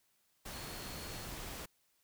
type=tone in noise; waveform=sine; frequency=4320 Hz; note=C#8; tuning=45 cents flat; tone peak=-53 dBFS; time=0.53-1.25 s; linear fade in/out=10 ms; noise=pink; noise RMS=-45 dBFS; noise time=0.45-1.66 s; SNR=-11 dB; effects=white hiss -75 dBFS RMS until 2.03 s